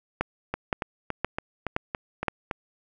two click trains, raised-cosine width 0.5 ms, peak -13 / -9 dBFS, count 8 / 5, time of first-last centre 0.54-2.512 / 0.21-2.283 s, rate 3.55 / 1.93 Hz, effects none

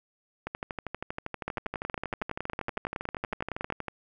two click trains, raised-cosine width 0.5 ms, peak -16 / -18 dBFS, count 25 / 44, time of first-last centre 1.48-3.702 / 0.47-3.883 s, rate 10.8 / 12.6 Hz, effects none

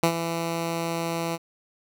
10% pulse tone with ADSR envelope, 167 Hz, E3, 23 cents sharp, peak -8 dBFS, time 0.03-1.38 s, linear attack 4 ms, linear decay 83 ms, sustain -10 dB, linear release 36 ms, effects none

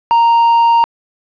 triangle tone, 930 Hz, A#5, 4 cents flat, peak -5 dBFS, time 0.11-0.84 s, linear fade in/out 0 ms, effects resampled to 11025 Hz + 7-bit

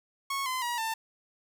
sawtooth tone with pitch steps, 1100 / 1026.3 / 957.6 / 893.5 Hz, C#6 / C6 / A#5 / A5, -14 / -34 / +46 / +26 cents, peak -26 dBFS, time 0.3-0.94 s, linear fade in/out 5 ms, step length 160 ms, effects none

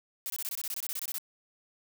blue noise bursts, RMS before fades -35 dBFS, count 15, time 0.26-1.182 s, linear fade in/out 0 ms, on 40 ms, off 23 ms, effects none

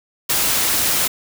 white noise, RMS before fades -18 dBFS, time 0.29-1.08 s, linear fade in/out 10 ms, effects none

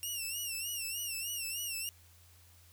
10% pulse tone with vibrato, 2773 Hz, F7, 13 cents flat, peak -28 dBFS, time 0.03-1.89 s, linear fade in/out 0 ms, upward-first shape sine, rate 3.3 Hz, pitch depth 94 cents each way, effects added 86 Hz sine -60 dBFS peak until 2.72 s + white hiss -63 dBFS RMS until 2.72 s

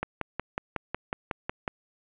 click train, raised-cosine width 0.5 ms, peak -14 dBFS, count 10, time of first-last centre 0.03-1.678 s, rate 5.46 Hz, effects resampled to 8000 Hz + 9-bit

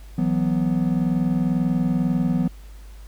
triangle chord, E suspended second, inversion none, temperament equal, 164.81 / 185 / 246.9 Hz, E3 / F#3 / B3, 0 / 0 / 0 cents, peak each -21 dBFS, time 0.18-2.48 s, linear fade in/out 5 ms, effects added 50 Hz sine -38 dBFS peak until 3.07 s + pink hiss -53 dBFS RMS until 3.07 s

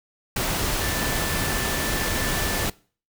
sine tone in noise, 1760 Hz, A6, in tune, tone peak -32 dBFS, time 0.81-2.65 s, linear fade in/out 5 ms, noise pink, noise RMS -25 dBFS, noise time 0.36-2.7 s, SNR -10 dB, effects noise-tail reverb RT60 0.4 s tail -22 dB re dry

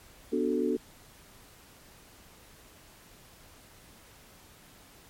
sine chord, B minor seventh, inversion none, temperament equal, 246.9 / 293.7 / 370 / 440 Hz, B3 / D4 / F#4 / A4, 0 / 0 / 0 / 0 cents, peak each -31 dBFS, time 0.32-0.77 s, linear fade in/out 10 ms, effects pink hiss -55 dBFS RMS until 5.09 s + MP3 64 kbps

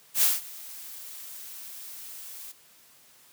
blue noise with ADSR envelope, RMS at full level -20 dBFS, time 0.14-2.52 s, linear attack 85 ms, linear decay 180 ms, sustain -22 dB, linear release 8 ms, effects white hiss -57 dBFS RMS until 3.32 s + high-pass 80 Hz 12 dB/octave

